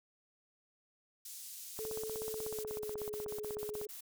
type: band-pass noise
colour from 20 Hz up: white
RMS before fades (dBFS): -48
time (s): 1.25-2.63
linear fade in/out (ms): 5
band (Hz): 5100 to 15000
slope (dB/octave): 12
type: noise bursts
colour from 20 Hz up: blue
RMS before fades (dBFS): -48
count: 15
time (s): 1.76-4.008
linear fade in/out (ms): 5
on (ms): 120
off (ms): 32
type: click train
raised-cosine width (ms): 1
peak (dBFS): -31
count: 34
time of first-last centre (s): 1.79-3.815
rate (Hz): 16.3
type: tone with pitch glide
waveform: sine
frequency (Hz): 436.6 to 422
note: A4 to G#4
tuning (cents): -13 to +28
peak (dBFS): -39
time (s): 1.79-3.87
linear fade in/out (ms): 5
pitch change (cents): -59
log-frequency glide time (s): 2.29-3.01
effects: none